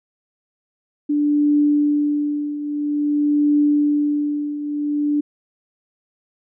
sine tone with tremolo, 293.7 Hz, D4, in tune, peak -12 dBFS, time 1.09-5.21 s, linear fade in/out 10 ms, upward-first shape triangle, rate 0.5 Hz, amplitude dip 75%, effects none

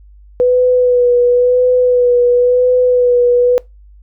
sine tone with vibrato, 493.9 Hz, B4, in tune, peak -7 dBFS, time 0.4-3.58 s, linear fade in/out 0 ms, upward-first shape sine, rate 0.96 Hz, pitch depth 26 cents each way, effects noise-tail reverb RT60 0.2 s tail -23 dB re dry + added 50 Hz sine -38 dBFS peak until 4.02 s

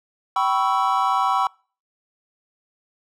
triangle chord, C# half-diminished seventh, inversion second, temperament equal with one note detuned, 771.9 / 987.8 / 1108.7 / 1318.5 Hz, G5 / B5 / C#6 / E6, -27 / 0 / 0 / 0 cents, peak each -21 / -21 / -21 / -23 dBFS, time 0.36-1.47 s, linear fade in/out 2 ms, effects noise-tail reverb RT60 0.4 s tail -26 dB re dry

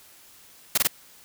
white noise bursts, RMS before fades -20 dBFS, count 3, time 0.75-0.873 s, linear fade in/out 5 ms, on 27 ms, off 21 ms, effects white hiss -52 dBFS RMS until 1.24 s

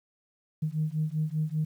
sine beating tone pair, 152.7 / 157.8 Hz, D#3 / D#3, -32 / +25 cents, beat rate 5.1 Hz, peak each -29 dBFS, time 0.62-1.65 s, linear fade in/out 10 ms, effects tanh soft clip ceiling -19 dBFS + 10-bit

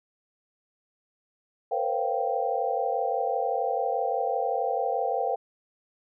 sine tone cluster, 464 / 510 / 542 / 697 / 782 Hz, A#4 / C5 / C#5 / F5 / G5, -8 / -44 / -39 / -4 / -4 cents, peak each -32 / -31 / -34 / -30 / -29 dBFS, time 1.71-5.36 s, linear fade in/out 10 ms, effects none

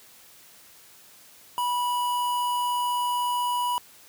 square tone with notch filter, 978 Hz, B5, 17 cents flat, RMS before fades -26 dBFS, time 1.58-3.78 s, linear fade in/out 0 ms, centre 5600 Hz, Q 1.2, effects white hiss -52 dBFS RMS until 4.08 s + high-pass 60 Hz 12 dB/octave

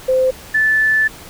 sine tone pair in turn, 518 / 1749.9 Hz, C5 / A6, -17 / -10 cents, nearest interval octave + major sixth, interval 2107 cents, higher second, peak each -11 / -11 dBFS, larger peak neither, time 0.08-0.31 / 0.54-1.08 s, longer second, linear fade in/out 10 ms, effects pink hiss -37 dBFS RMS until 1.29 s

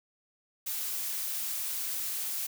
blue noise, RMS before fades -34 dBFS, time 0.66-2.47 s, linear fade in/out 10 ms, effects none

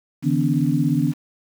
sine tone cluster, 144.7 / 161.7 / 247.4 / 286.8 Hz, D3 / E3 / B3 / D4, -25 / -33 / +3 / -41 cents, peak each -22 dBFS, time 0.22-1.14 s, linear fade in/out 50 ms, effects 7-bit

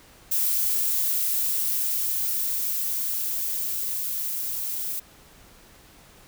violet noise with level ramp, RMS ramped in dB -23 to -30 dBFS, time 0.31-5 s, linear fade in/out 10 ms, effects pink hiss -52 dBFS RMS until 6.27 s

